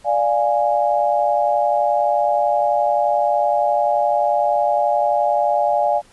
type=chord; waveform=sine; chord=D diminished; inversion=none; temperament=equal; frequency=587.3 / 698.5 / 830.6 Hz; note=D5 / F5 / Ab5; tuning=0 / 0 / 0 cents; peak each=-19 dBFS; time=0.04-6.02 s; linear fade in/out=50 ms; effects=pink hiss -51 dBFS RMS until 6.12 s + resampled to 24000 Hz